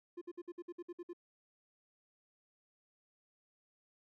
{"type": "tone bursts", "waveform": "triangle", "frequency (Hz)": 349.2, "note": "F4", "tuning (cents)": 0, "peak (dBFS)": -40, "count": 10, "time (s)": [0.17, 1.133], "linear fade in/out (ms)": 10, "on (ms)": 45, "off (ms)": 57, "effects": []}